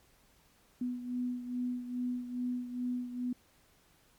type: beating tone pair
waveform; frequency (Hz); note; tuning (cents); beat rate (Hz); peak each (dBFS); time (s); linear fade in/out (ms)
sine; 246.9 / 249.3; B3 / B3; 0 / +16; 2.4; -34 / -40; 0.81-3.33; 5
effects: pink hiss -66 dBFS RMS until 4.18 s + MP3 96 kbps